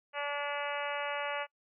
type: harmonic tone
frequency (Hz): 288.2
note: D4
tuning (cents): -33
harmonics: 2 / 3 / 4 / 5 / 6 / 7 / 8 / 9 / 10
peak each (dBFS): -38 / -40 / -41 / -42 / -43 / -43 / -44 / -45 / -45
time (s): 0.13-1.47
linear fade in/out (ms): 50
effects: noise-tail reverb RT60 0.1 s tail -25 dB re dry